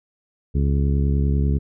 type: harmonic tone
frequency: 70.1 Hz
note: C#2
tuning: 20 cents sharp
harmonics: 1 / 2 / 3 / 4 / 5 / 6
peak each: -18 / -22 / -27 / -32 / -35 / -34 dBFS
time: 0.54-1.59 s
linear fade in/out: 20 ms
effects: none